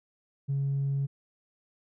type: tone with tanh clipping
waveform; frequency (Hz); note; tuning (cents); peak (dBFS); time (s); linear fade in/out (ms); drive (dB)
triangle; 138.59; C#3; 0; -26; 0.48-1.07; 20; 5
effects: none